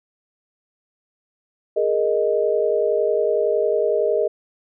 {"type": "chord", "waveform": "sine", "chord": "Ab suspended second", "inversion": "none", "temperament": "equal", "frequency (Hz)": [415.3, 466.2, 622.3], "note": ["Ab4", "Bb4", "Eb5"], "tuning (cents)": [0, 0, 0], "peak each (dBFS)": -21, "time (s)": [1.76, 4.28], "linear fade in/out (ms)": 10, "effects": []}